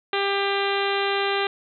harmonic tone, 397.4 Hz, G4, 24 cents sharp, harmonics 1 / 2 / 3 / 4 / 5 / 6 / 7 / 8 / 9 / 10, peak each -25 / -28 / -30 / -31 / -32 / -33 / -33 / -34 / -35 / -35 dBFS, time 0.13-1.47 s, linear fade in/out 2 ms, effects none

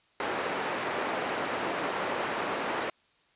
pink band-pass noise, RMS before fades -32 dBFS, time 0.2-2.9 s, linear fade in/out 2 ms, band 370 to 2000 Hz, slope 12 dB/octave, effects white hiss -66 dBFS RMS until 3.35 s + resampled to 8000 Hz

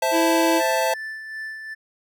square chord, A minor, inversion first, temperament equal, 523.3 / 659.3 / 880 Hz, C5 / E5 / A5, 0 / 0 / 0 cents, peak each -25 / -24 / -24 dBFS, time 0.02-0.94 s, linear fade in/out 5 ms
square tone, 329.6 Hz, E4, in tune, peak -20 dBFS, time 0.11-0.62 s, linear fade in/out 50 ms
triangle tone with tremolo, 1760 Hz, A6, in tune, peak -27 dBFS, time 0.59-1.75 s, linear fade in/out 20 ms, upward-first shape sine, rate 2.7 Hz, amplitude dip 45%
effects none

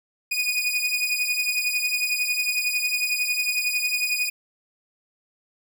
sawtooth beating tone pair, 2468 / 2479 Hz, D#7 / D#7, -15 / -7 cents, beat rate 11 Hz, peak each -21 / -23 dBFS, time 0.31-4.3 s, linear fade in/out 10 ms, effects none

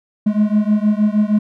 triangle beating tone pair, 208 / 214.4 Hz, G#3 / A3, +3 / -45 cents, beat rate 6.4 Hz, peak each -13 / -14 dBFS, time 0.26-1.39 s, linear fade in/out 10 ms, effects none

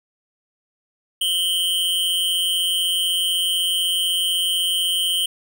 square tone pair together, 2960 / 3136 Hz, F#7 / G7, 0 / 0 cents, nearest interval minor second, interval 100 cents, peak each -23 / -21 dBFS, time 1.21-5.26 s, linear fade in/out 5 ms, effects none

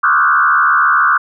sine tone with frequency modulation, 1318.5 Hz, E6, in tune, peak -8 dBFS, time 0.03-1.18 s, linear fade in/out 10 ms, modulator 73.7 Hz, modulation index 3, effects none

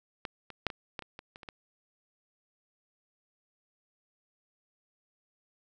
clicks, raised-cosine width 0.3 ms, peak -19 / -28 / -12 / -23 / -20 / -29 / -27 / -30 / -30 / -25 dBFS, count 10, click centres 0.252 / 0.503 / 0.667 / 0.702 / 0.992 / 1.023 / 1.191 / 1.359 / 1.432 / 1.488 s, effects none

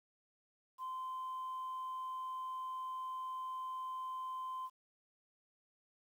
sine tone, 1034 Hz, C6, 21 cents flat, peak -38 dBFS, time 0.78-4.7 s, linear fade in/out 50 ms, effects tanh soft clip ceiling -37 dBFS + 11-bit

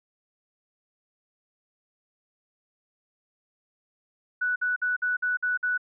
sine tone bursts, 1480 Hz, F#6, in tune, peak -23 dBFS, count 7, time 4.41-5.778 s, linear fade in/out 10 ms, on 150 ms, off 53 ms, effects none

